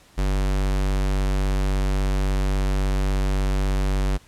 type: tone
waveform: square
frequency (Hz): 48.19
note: G1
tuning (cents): -29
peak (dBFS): -20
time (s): 0.17-4.18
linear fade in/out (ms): 20
effects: pink hiss -53 dBFS RMS until 4.27 s + low-pass 11000 Hz 12 dB/octave